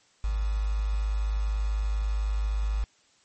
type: tone with quantisation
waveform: sine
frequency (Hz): 52.1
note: G#1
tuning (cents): +6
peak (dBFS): -24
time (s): 0.24-2.84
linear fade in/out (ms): 0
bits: 7
effects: white hiss -63 dBFS RMS until 3.24 s + MP3 32 kbps